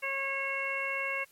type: harmonic tone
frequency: 546 Hz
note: C#5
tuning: 26 cents flat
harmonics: 1 / 2 / 3 / 4 / 5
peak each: -39 / -39 / -39 / -33 / -37 dBFS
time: 0.02-1.25 s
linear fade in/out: 20 ms
effects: white hiss -62 dBFS RMS until 1.31 s + MP3 64 kbps